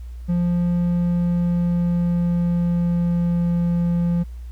triangle tone with pitch glide, 174.61 to 172.41 Hz, F3 to F3, 0 to -22 cents, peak -15 dBFS, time 0.28-4.24 s, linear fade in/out 20 ms, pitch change -22 cents, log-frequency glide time 0.7-3.57 s, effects added 60 Hz sine -31 dBFS peak until 4.51 s + pink hiss -58 dBFS RMS until 4.51 s

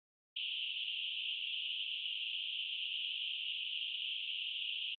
white band-pass noise, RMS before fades -40 dBFS, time 0.36-4.95 s, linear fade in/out 10 ms, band 2700 to 3300 Hz, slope 96 dB/octave, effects Opus 48 kbps

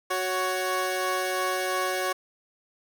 15% pulse tone pair together, 370.1 / 556.6 Hz, F#4 / C#5, 0 / +7 cents, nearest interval perfect fifth, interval 707 cents, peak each -22 dBFS, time 0.1-2.13 s, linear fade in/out 10 ms, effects none

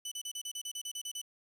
20% pulse tone bursts, 2989 Hz, F#7, 17 cents sharp, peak -32 dBFS, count 12, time 0.05-1.216 s, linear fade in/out 5 ms, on 66 ms, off 34 ms, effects 10-bit

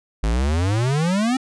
square exponential sweep, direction up, 50.6 to 267.7 Hz, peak -18 dBFS, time 0.23-1.37 s, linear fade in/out 5 ms, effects resampled to 22050 Hz

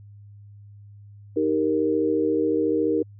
sine chord, Eb major, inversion none, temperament equal, 311.1 / 392 / 466.2 Hz, Eb4 / G4 / Bb4, 0 / 0 / 0 cents, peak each -23 / -26 / -23 dBFS, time 1.36-3.03 s, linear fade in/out 10 ms, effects added 102 Hz sine -43 dBFS peak until 3.19 s

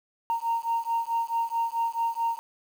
sine beating tone pair, 921 / 925.6 Hz, A#5 / A#5, -21 / -13 cents, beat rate 4.6 Hz, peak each -27 dBFS, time 0.3-2.39 s, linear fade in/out 0 ms, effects tanh soft clip ceiling -19 dBFS + 8-bit

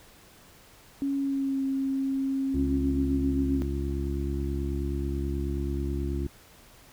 sine tone with pitch glide, 277.2 to 269.6 Hz, C#4 to C#4, 0 to -48 cents, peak -25 dBFS, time 1.02-3.62 s, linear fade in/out 0 ms, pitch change -48 cents, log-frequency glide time 1.15-1.62 s
harmonic tone, 69.3 Hz, C#2, in tune, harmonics 1 / 2 / 3 / 4 / 5, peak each -29 / -36 / -39 / -36 / -35 dBFS, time 2.54-6.27 s, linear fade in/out 5 ms
effects pink hiss -54 dBFS RMS until 6.92 s

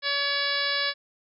harmonic tone, 567 Hz, C#5, 39 cents sharp, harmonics 1 / 2 / 3 / 4 / 5 / 6 / 7 / 8 / 9, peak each -35 / -35 / -29 / -33 / -37 / -33 / -31 / -34 / -33 dBFS, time 0.02-0.94 s, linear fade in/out 50 ms, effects none

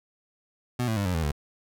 25% pulse tone with pitch steps, 123.47 / 111.28 / 100.29 / 90.39 / 81.46 / 73.42 Hz, B2 / A2 / G2 / F#2 / E2 / D2, 0 / +20 / +40 / -40 / -20 / 0 cents, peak -21 dBFS, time 0.79-1.318 s, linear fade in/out 5 ms, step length 88 ms, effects none

